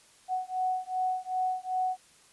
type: beating tone pair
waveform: sine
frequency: 741 / 743.6 Hz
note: F#5 / F#5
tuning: +2 / +8 cents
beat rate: 2.6 Hz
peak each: -31 dBFS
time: 0.28-1.97 s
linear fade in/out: 50 ms
effects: white hiss -59 dBFS RMS until 2.32 s + resampled to 24000 Hz